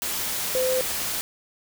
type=tone in noise; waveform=sine; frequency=513 Hz; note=C5; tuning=34 cents flat; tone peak=-21 dBFS; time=0.55-0.81 s; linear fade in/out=0 ms; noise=white; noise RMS=-28 dBFS; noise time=0.02-1.21 s; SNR=+4 dB; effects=none